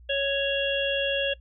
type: harmonic tone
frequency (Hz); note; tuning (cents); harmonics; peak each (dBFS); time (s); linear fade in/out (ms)
554.4; C#5; 0; 1 / 3 / 5 / 6; -26 / -32 / -29 / -30; 0.09-1.34; 10
effects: noise-tail reverb RT60 0.1 s tail -21 dB re dry + added 60 Hz sine -47 dBFS peak until 1.4 s